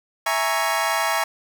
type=chord; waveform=25% pulse; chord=A# half-diminished seventh; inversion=second; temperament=equal; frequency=659.3 / 830.6 / 932.3 / 1108.7 Hz; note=E5 / G#5 / A#5 / C#6; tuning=0 / 0 / 0 / 0 cents; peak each=-22 dBFS; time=0.26-1.24 s; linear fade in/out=5 ms; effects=none